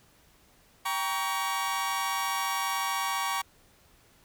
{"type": "chord", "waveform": "sawtooth", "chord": "G diminished", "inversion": "none", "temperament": "just", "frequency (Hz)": [784, 940.8, 1128.9], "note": ["G5", "Bb5", "Db6"], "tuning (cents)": [0, 16, 31], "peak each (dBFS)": [-31, -29, -27], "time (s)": [0.85, 3.42], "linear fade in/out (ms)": 10, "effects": ["pink hiss -61 dBFS RMS until 4.24 s"]}